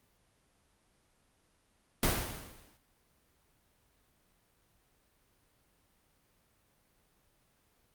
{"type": "noise with exponential decay", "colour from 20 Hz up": "pink", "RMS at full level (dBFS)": -26, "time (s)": [2.03, 2.77], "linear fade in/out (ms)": 2, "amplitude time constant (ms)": 160, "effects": ["pink hiss -71 dBFS RMS until 7.94 s", "Opus 32 kbps"]}